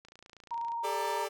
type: click train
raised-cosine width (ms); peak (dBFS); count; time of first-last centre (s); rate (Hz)
0.2; -35; 20; 0.05-0.719; 28.4
type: tone with vibrato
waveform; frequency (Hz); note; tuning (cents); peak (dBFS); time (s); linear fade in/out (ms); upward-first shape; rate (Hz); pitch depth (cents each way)
sine; 932.3; A#5; 0; -32; 0.51-1.25; 5; square; 19; 16
type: chord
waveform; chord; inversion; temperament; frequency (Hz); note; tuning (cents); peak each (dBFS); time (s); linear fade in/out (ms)
sawtooth; G suspended second; none; equal with one note detuned; 399.8 / 440 / 587.3; G4 / A4 / D5; +34 / 0 / 0; -34; 0.83-1.29; 20
effects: none